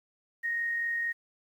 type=tone with amplitude modulation; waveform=sine; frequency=1864.7 Hz; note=A#6; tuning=in tune; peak=-27 dBFS; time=0.43-1.13 s; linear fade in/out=20 ms; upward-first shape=sine; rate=44.1 Hz; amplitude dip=25%; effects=10-bit